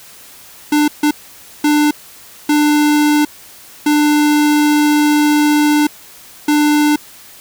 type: tone bursts at uneven times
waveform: square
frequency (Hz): 297.5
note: D4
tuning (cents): +22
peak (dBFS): -10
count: 6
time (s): 0.72-0.88 / 1.03-1.11 / 1.64-1.91 / 2.49-3.25 / 3.86-5.87 / 6.48-6.96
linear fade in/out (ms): 5
effects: white hiss -39 dBFS RMS until 7.4 s